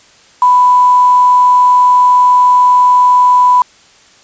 sine tone with quantisation, 993 Hz, B5, 9 cents sharp, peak -4 dBFS, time 0.42-3.62 s, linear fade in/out 2 ms, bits 4, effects white hiss -44 dBFS RMS until 4.23 s + resampled to 16000 Hz

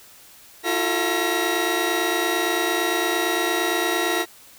25% pulse tone cluster, 332.4 / 361.2 / 444.4 / 1365 / 1906 Hz, E4 / F#4 / A4 / F6 / A#6, +15 / -42 / +17 / -40 / +38 cents, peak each -23 / -22 / -25 / -27 / -22 dBFS, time 0.63-4.26 s, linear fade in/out 50 ms, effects white hiss -48 dBFS RMS until 4.58 s

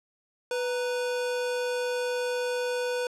square tone pair together, 494.5 / 934.5 Hz, B4 / A#5, +2 / +4 cents, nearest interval major seventh, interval 1102 cents, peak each -28 / -39 dBFS, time 0.51-3.07 s, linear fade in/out 2 ms, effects low-pass 9000 Hz 12 dB/octave

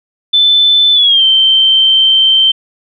sine tone with pitch glide, 3520 to 3118 Hz, A7 to G7, 0 to -10 cents, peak -5 dBFS, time 0.33-2.52 s, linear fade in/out 10 ms, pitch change -210 cents, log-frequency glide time 0.93-1.23 s, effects none

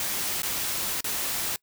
white noise with dropouts, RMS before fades -29 dBFS, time 0-1.56 s, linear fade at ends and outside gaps 1 ms, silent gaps 0.42-0.431 / 1.007-1.043 s, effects noise-tail reverb RT60 0.1 s tail -23 dB re dry

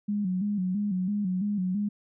sine tone with vibrato, 194.7 Hz, G3, 12 cents flat, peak -25 dBFS, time 0.08-1.89 s, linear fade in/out 10 ms, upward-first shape square, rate 3 Hz, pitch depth 100 cents each way, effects none

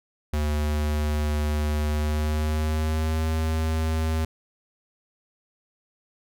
square tone with pitch glide, 75.1 to 79.57 Hz, D2 to D#2, +39 to +39 cents, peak -23 dBFS, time 0.33-4.25 s, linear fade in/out 5 ms, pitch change +100 cents, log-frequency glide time 1.9-3.27 s, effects none

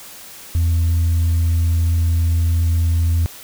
sine tone, 83.7 Hz, E2, 27 cents sharp, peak -11 dBFS, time 0.55-3.26 s, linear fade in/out 0 ms, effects tanh soft clip ceiling -12 dBFS + white hiss -38 dBFS RMS until 3.43 s

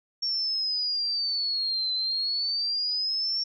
sine exponential two-way sweep, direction down then up, 5500 to 4044 to 5500 Hz, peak -25 dBFS, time 0.22-3.44 s, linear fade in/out 10 ms, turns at 1.93 s, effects none

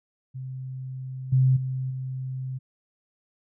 sine tone with level steps, 130.4 Hz, C3, 5 cents flat, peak -32 / -16 / -26 / -29 dBFS, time 0.34-2.59 s, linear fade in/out 20 ms, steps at 1.32 / 1.56 / 1.9 s, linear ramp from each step 10 ms, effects none

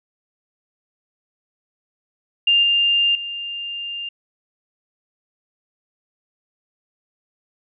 sine tone with level steps, 2800 Hz, F7, 4 cents sharp, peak -12 / -14 / -26 dBFS, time 2.47-4.09 s, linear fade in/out 5 ms, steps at 2.63 / 3.15 s, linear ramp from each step 2 ms, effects none

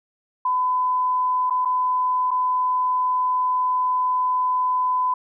sine tone with dropouts, 1007 Hz, B5, 33 cents sharp, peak -18 dBFS, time 0.45-5.14 s, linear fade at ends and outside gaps 5 ms, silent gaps 1.499-1.506 / 1.65-1.655 / 2.308-2.313 s, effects none

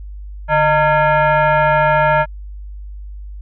sine tone with frequency modulation, 147.7 Hz, D3, 10 cents sharp, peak -10 dBFS, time 0.48-2.26 s, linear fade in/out 50 ms, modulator 763 Hz, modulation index 1.9, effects added 50 Hz sine -28 dBFS peak until 3.41 s

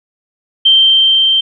sine tone with level ramp, 3136 Hz, G7, in tune, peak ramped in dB -4 to -8 dBFS, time 0.65-1.41 s, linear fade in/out 10 ms, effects none

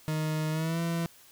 40% pulse tone with pitch glide, 155.56 to 167.69 Hz, D#3 to E3, 0 to +30 cents, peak -27 dBFS, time 0.08-1.06 s, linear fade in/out 0 ms, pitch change +130 cents, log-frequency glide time 0.51-0.8 s, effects white hiss -56 dBFS RMS until 1.31 s

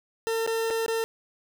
40% pulse tone with dropouts, 452.4 Hz, A4, 48 cents sharp, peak -24 dBFS, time 0.27-1.04 s, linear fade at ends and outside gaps 0 ms, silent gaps 0.464-0.475 / 0.703-0.707 / 0.862-0.881 s, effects none

